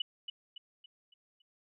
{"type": "tone with echo", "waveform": "sine", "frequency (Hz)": 2960, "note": "F#7", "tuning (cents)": 0, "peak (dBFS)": -30, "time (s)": [0, 0.02], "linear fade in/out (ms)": 5, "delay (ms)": 280, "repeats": 5, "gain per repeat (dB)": -7, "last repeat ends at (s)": 1.42, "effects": []}